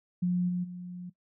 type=tone with level steps; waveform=sine; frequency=178.6 Hz; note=F3; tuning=39 cents sharp; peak=-24 / -27 / -37 dBFS; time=0.22-1.1 s; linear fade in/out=10 ms; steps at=0.48 / 0.63 s; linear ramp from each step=20 ms; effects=noise-tail reverb RT60 0.1 s tail -18 dB re dry